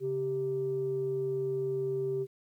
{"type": "tone pair together", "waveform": "sine", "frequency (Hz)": [138.3, 391.2], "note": ["C#3", "G4"], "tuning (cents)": [-4, -4], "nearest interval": "octave + tritone", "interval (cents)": 1800, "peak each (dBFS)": [-37, -29], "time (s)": [0, 2.27], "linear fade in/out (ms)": 50, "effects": ["tanh soft clip ceiling -22 dBFS", "11-bit"]}